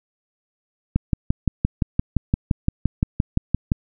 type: click train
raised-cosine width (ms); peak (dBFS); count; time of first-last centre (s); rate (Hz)
5; -5; 17; 0.96-3.719; 5.8
effects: none